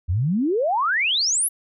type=exponential sweep; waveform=sine; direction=up; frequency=78.4 to 11840 Hz; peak=-18 dBFS; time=0.08-1.49 s; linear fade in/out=20 ms; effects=none